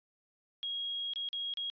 sine tone with dropouts, 3286 Hz, G#7, 19 cents flat, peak -34 dBFS, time 0.63-1.7 s, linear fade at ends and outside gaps 0 ms, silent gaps 1.135-1.159 / 1.288-1.33 / 1.538-1.572 s, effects resampled to 11025 Hz

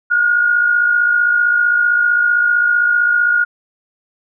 sine tone pair together, 1431 / 1486.5 Hz, F6 / F#6, +42 / +8 cents, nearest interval minor second, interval 66 cents, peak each -11 / -20 dBFS, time 0.1-3.45 s, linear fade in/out 20 ms, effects none

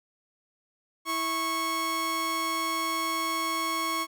sawtooth tone pair together, 327 / 1100 Hz, E4 / C#6, -14 / -14 cents, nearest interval octave + major sixth, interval 2100 cents, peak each -31 / -24 dBFS, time 1.05-4.07 s, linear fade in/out 50 ms, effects none

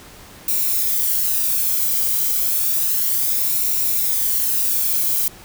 violet noise with flanger, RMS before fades -19 dBFS, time 0.48-5.28 s, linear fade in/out 2 ms, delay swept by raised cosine 0.62 to 1.13 ms, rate 0.31 Hz, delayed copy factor -0.5, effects pink hiss -42 dBFS RMS until 5.44 s

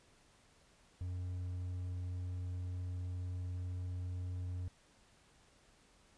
triangle tone, 90.2 Hz, F#2, 44 cents flat, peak -36 dBFS, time 1.01-4.68 s, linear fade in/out 0 ms, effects pink hiss -67 dBFS RMS until 6.17 s + resampled to 22050 Hz

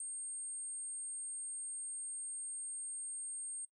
sine tone, 8580 Hz, C9, 42 cents sharp, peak -38 dBFS, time 0-3.65 s, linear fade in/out 2 ms, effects noise-tail reverb RT60 0.1 s tail -21 dB re dry + tanh soft clip ceiling -38 dBFS

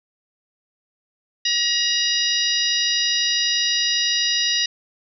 harmonic tone with a mistuned harmonic, 952 Hz, A#5, 36 cents sharp, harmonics 2 / 3 / 4 / 5 / 6, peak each -27 / -24 / -23 / -23 / -26 dBFS, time 1.45-4.66 s, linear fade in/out 5 ms, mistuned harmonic 5, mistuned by +55 cents, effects none

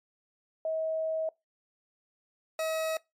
sine / 40% pulse tone pair in turn, 639 / 639 Hz, D#5 / D#5, +46 / +46 cents, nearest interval unison, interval 0 cents, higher neither, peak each -28 dBFS, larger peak neither, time 0.65-1.29 / 2.59-2.97 s, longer first, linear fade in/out 2 ms, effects noise-tail reverb RT60 0.2 s tail -22 dB re dry + MP3 64 kbps

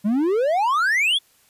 triangle exponential sweep, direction up, 196 to 3518 Hz, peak -15 dBFS, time 0.04-1.19 s, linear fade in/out 20 ms, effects white hiss -58 dBFS RMS until 1.49 s + resampled to 32000 Hz

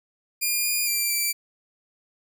5% pulse tone with pitch steps, 2414 / 2430 / 2363 / 2335 Hz, D7 / D#7 / D7 / D7, +47 / -42 / +10 / -11 cents, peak -13 dBFS, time 0.41-1.33 s, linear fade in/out 20 ms, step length 230 ms, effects none

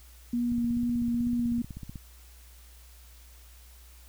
sine tone with vibrato, 238.5 Hz, A#3, 40 cents sharp, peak -25 dBFS, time 0.33-1.62 s, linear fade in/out 5 ms, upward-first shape sine, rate 2.3 Hz, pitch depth 14 cents each way
click train, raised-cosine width 5 ms, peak -27 dBFS, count 24, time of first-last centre 0.52-1.958 s, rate 16 Hz
effects added 60 Hz sine -50 dBFS peak until 4.08 s + white hiss -57 dBFS RMS until 4.08 s

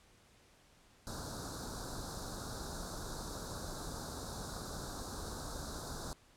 pink band-stop noise, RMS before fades -43 dBFS, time 1.07-6.13 s, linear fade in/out 0 ms, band 1600 to 3700 Hz, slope 96 dB/octave, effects pink hiss -65 dBFS RMS until 6.36 s + low-pass 10000 Hz 12 dB/octave

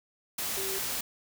sine tone in noise, 386.4 Hz, G4, 25 cents flat, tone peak -36 dBFS, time 0.57-0.79 s, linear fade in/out 5 ms, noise white, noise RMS -33 dBFS, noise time 0.38-1.01 s, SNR -6 dB, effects none

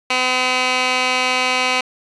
15% pulse tone with band-pass filter, 254.3 Hz, C4, 49 cents flat, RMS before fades -18 dBFS, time 0.1-1.81 s, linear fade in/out 5 ms, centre 2600 Hz, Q 1.2, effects resampled to 24000 Hz + 7-bit

